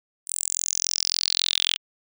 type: tone with high-pass filter sweep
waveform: sawtooth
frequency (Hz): 43.65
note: F1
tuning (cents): 0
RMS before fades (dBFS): -25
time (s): 0.26-1.78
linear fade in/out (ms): 50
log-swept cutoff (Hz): 8800 to 3100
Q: 6.7
effects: none